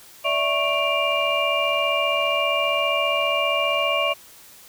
sine tone cluster, 582 / 657 / 1103 / 2363 / 2811 Hz, D5 / E5 / C#6 / D7 / F7, -16 / -6 / -9 / +10 / +11 cents, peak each -25 dBFS, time 0.24-4.14 s, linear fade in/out 20 ms, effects tanh soft clip ceiling -9 dBFS + white hiss -47 dBFS RMS until 4.68 s

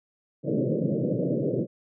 pink band-pass noise, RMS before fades -26 dBFS, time 0.43-1.67 s, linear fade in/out 50 ms, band 120 to 590 Hz, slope 96 dB/octave, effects none

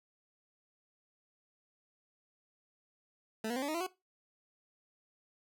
20% pulse tone with pitch steps, 220 / 239.9 / 261.6 / 285.3 / 311.1 / 339.3 / 370 Hz, A3 / A#3 / C4 / C#4 / D#4 / F4 / F#4, 0 / +50 / 0 / +50 / 0 / -50 / 0 cents, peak -29 dBFS, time 3.44-3.867 s, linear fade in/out 5 ms, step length 61 ms, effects noise-tail reverb RT60 0.2 s tail -17 dB re dry

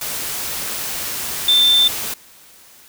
sine tone in noise, 3560 Hz, A7, 20 cents sharp, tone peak -10 dBFS, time 1.48-1.88 s, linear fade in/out 5 ms, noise white, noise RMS -25 dBFS, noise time 0.01-2.14 s, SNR +12 dB, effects white hiss -46 dBFS RMS until 2.88 s

